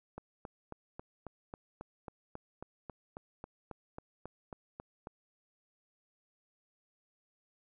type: click train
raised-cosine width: 1 ms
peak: -29 dBFS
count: 19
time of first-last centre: 0.18-5.071 s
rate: 3.68 Hz
effects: none